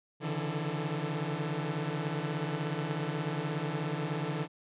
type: tone cluster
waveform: sawtooth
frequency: 138.9 / 149.6 / 166.2 / 440.7 Hz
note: C#3 / D3 / E3 / A4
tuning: +4 / +32 / +15 / +3 cents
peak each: -37 / -31 / -32 / -37 dBFS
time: 0.2-4.48 s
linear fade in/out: 50 ms
effects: resampled to 8000 Hz